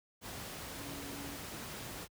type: tone in noise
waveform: sine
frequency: 281.6 Hz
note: C#4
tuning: 27 cents sharp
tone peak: -46 dBFS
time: 0.75-1.38 s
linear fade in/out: 50 ms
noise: pink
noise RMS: -44 dBFS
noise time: 0.21-2.08 s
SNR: -5 dB
effects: high-pass 60 Hz 12 dB/octave